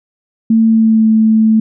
sine tone with pitch glide, 224.1 to 220 Hz, A3 to A3, +32 to 0 cents, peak -6 dBFS, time 0.5-1.6 s, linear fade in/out 5 ms, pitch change -32 cents, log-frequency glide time 0.68-1.08 s, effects none

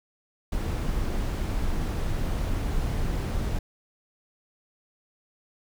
brown noise, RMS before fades -27 dBFS, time 0.52-3.59 s, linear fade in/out 5 ms, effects none

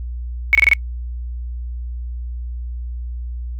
sine tone bursts, 2217 Hz, C#7, in tune, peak -7 dBFS, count 5, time 0.53-0.734 s, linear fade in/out 0 ms, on 20 ms, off 26 ms, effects noise-tail reverb RT60 0.1 s tail -26 dB re dry + added 60 Hz sine -24 dBFS peak until 3.59 s

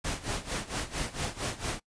pink noise with tremolo, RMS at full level -31 dBFS, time 0.04-1.8 s, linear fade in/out 10 ms, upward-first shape sine, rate 4.4 Hz, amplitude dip 85%, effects noise-tail reverb RT60 0.1 s tail -23 dB re dry + resampled to 22050 Hz

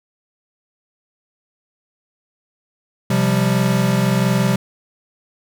square chord, C suspended fourth, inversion none, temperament equal with one note detuned, 130.06 / 174.61 / 196 Hz, C3 / F3 / G3, -10 / 0 / 0 cents, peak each -19 / -21 / -19 dBFS, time 3.1-4.56 s, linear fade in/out 5 ms, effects none

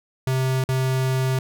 square tone with dropouts, 130.81 Hz, C3, in tune, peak -20 dBFS, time 0.27-1.39 s, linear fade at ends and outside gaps 2 ms, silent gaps 0.64-0.689 s, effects none

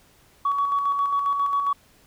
sine tone with tremolo, 1127 Hz, C#6, 28 cents sharp, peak -18 dBFS, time 0.45-1.73 s, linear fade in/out 5 ms, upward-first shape square, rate 7.4 Hz, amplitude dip 40%, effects tanh soft clip ceiling -14 dBFS + pink hiss -57 dBFS RMS until 2.06 s

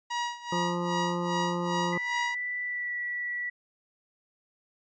sawtooth tone with tremolo, 957 Hz, A#5, 45 cents sharp, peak -24 dBFS, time 0.1-2.35 s, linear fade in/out 10 ms, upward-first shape sine, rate 2.5 Hz, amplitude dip 85%
harmonic tone, 174.61 Hz, F3, in tune, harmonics 1 / 2 / 3 / 5 / 6 / 7, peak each -31 / -34 / -36 / -38 / -39 / -39 dBFS, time 0.52-1.98 s, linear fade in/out 5 ms
sine tone with pitch glide, 1975.5 to 1949.4 Hz, B6 to B6, 0 to -23 cents, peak -30 dBFS, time 1.92-3.5 s, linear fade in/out 10 ms, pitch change -23 cents, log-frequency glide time 2.63-2.93 s
effects resampled to 16000 Hz

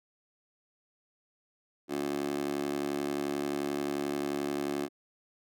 15% pulse tone with high-pass filter, 71.4 Hz, D2, 48 cents flat, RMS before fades -33 dBFS, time 1.88-4.89 s, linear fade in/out 50 ms, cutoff 340 Hz, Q 3.4, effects none

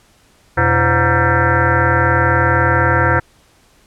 sine tone with frequency modulation, 722 Hz, F#5, 43 cents flat, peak -10 dBFS, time 0.57-3.2 s, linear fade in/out 10 ms, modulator 212 Hz, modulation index 4.9, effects pink hiss -52 dBFS RMS until 3.86 s + low-pass 11000 Hz 12 dB/octave

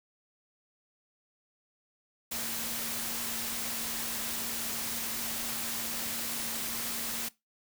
sine tone in noise, 230 Hz, A#3, 23 cents flat, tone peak -46 dBFS, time 2.31-7.29 s, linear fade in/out 10 ms, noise white, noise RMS -35 dBFS, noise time 2.31-7.29 s, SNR -14 dB, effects noise-tail reverb RT60 0.2 s tail -20 dB re dry

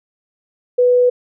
sine tone, 493.9 Hz, B4, in tune, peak -9 dBFS, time 0.78-1.1 s, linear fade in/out 10 ms, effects none

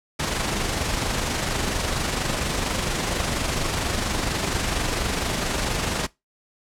pink noise with amplitude modulation, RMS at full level -23 dBFS, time 0.19-6.07 s, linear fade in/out 10 ms, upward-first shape sine, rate 24.3 Hz, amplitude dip 40%, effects noise-tail reverb RT60 0.2 s tail -21 dB re dry + low-pass 9000 Hz 12 dB/octave

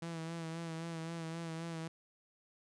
sawtooth tone with vibrato, 164.81 Hz, E3, in tune, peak -36 dBFS, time 0.02-1.88 s, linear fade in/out 5 ms, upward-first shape sine, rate 3.8 Hz, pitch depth 36 cents each way, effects resampled to 22050 Hz

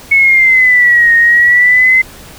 sine exponential two-way sweep, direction down then up, 2210 to 1855 to 2063 Hz, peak -4 dBFS, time 0.11-2.02 s, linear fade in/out 10 ms, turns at 1.15 s, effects pink hiss -34 dBFS RMS until 2.38 s

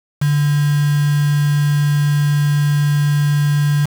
sine tone with quantisation, 146 Hz, D3, 10 cents flat, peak -12 dBFS, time 0.21-3.86 s, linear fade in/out 10 ms, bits 4, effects none

